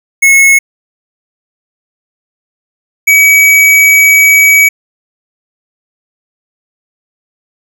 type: tone pair in turn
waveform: square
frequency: 2185 / 2274 Hz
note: C#7 / C#7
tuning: -26 / +44 cents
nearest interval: minor second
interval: 70 cents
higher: second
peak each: -3 dBFS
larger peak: neither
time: 0.22-0.59 / 3.07-4.69 s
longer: second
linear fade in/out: 10 ms
effects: none